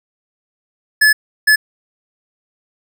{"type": "tone bursts at uneven times", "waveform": "square", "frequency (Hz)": 1720, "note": "A6", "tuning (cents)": -40, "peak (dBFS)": -8, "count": 2, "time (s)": [[1.01, 1.13], [1.47, 1.56]], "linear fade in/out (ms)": 10, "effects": []}